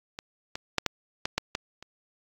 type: clicks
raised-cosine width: 0.2 ms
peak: -19 / -16 / -6 / -7 / -10 / -7 / -11 / -26 dBFS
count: 8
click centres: 0.189 / 0.555 / 0.783 / 0.863 / 1.255 / 1.38 / 1.551 / 1.826 s
effects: AAC 64 kbps